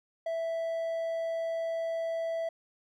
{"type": "tone", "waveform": "triangle", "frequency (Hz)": 659.3, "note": "E5", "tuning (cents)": 0, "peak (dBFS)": -28, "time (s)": [0.26, 2.49], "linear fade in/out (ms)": 5, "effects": []}